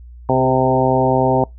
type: harmonic tone with a mistuned harmonic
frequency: 130 Hz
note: C3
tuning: 11 cents flat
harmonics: 1 / 2 / 3 / 4 / 5 / 6 / 7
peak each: -20 / -20 / -20 / -20 / -20 / -20 / -20 dBFS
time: 0.29-1.44 s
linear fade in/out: 2 ms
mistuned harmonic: 3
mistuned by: +15 cents
effects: noise-tail reverb RT60 0.2 s tail -25 dB re dry + added 60 Hz sine -35 dBFS peak until 1.58 s